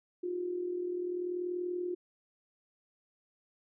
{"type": "tone with amplitude modulation", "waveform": "sine", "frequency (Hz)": 356.7, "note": "F4", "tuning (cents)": 37, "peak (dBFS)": -30, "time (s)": [0.23, 1.95], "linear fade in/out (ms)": 10, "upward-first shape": "sine", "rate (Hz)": 40.6, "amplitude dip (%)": 55, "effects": []}